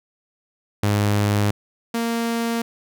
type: tone pair in turn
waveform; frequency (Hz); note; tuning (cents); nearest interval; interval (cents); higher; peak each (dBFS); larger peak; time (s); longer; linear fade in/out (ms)
sawtooth; 103.2 / 231.7; G#2 / A#3; -10 / -10; octave + major second; 1400; second; -13 / -17; first; 0.83-1.51 / 1.94-2.62; neither; 5
effects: none